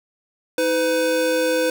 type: tone pair together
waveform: square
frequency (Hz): 317.5 / 504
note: D#4 / B4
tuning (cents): +35 / +35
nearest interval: minor sixth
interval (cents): 800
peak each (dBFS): -25 / -19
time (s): 0.58-1.7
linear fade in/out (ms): 2
effects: none